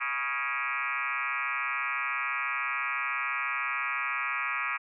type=tone with frequency modulation; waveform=sine; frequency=1785 Hz; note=A6; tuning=24 cents sharp; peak=-28 dBFS; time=0-4.78 s; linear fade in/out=20 ms; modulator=134 Hz; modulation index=5.4; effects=none